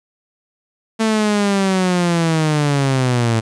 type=linear sweep; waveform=sawtooth; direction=down; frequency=223.8 to 110.7 Hz; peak=-10 dBFS; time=0.99-3.41 s; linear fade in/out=20 ms; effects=resampled to 22050 Hz + 8-bit